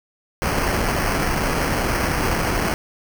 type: noise with sample-and-hold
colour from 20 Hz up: pink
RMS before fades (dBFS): -21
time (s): 0.42-2.74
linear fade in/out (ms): 0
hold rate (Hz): 3675
effects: none